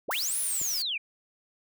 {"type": "linear two-way sweep", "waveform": "sine", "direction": "up then down", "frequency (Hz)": [127.9, 10360, 2258], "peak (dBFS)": -28, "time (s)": [0.08, 0.98], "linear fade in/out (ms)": 10, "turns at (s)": 0.38}
{"type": "noise", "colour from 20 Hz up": "blue", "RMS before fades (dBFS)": -35, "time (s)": [0.11, 0.82], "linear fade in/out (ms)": 0}
{"type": "click", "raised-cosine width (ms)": 2, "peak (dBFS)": -30, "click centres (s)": 0.615}
{"effects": []}